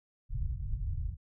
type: low-pass noise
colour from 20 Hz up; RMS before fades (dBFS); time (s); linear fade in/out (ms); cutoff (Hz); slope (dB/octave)
pink; -34; 0.29-1.17; 50; 130; 48
effects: none